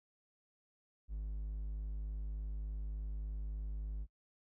triangle tone, 51.7 Hz, G#1, 7 cents flat, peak -36 dBFS, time 1.08-4.07 s, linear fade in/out 50 ms, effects noise-tail reverb RT60 0.1 s tail -26 dB re dry

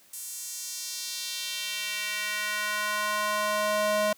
square tone with high-pass filter sweep, 210 Hz, G#3, 19 cents sharp, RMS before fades -30 dBFS, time 0.13-4.13 s, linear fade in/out 5 ms, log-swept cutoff 8900 to 530 Hz, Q 1.6, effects white hiss -58 dBFS RMS until 4.17 s + high-pass 100 Hz 12 dB/octave

